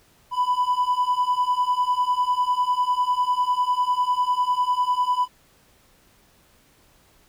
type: beating tone pair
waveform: triangle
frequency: 987.8 / 997.8 Hz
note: B5 / B5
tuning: 0 / +17 cents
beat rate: 10 Hz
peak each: -21 / -19 dBFS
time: 0.31-5.28 s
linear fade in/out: 50 ms
effects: tanh soft clip ceiling -11 dBFS + pink hiss -58 dBFS RMS until 7.28 s